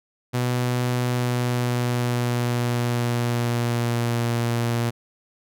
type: tone with pitch glide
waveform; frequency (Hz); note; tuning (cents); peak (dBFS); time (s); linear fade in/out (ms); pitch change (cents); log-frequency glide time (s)
sawtooth; 123.47 to 118.03; B2 to A#2; 0 to +22; -17; 0.33-4.91; 20; -78; 1.01-4.3
effects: none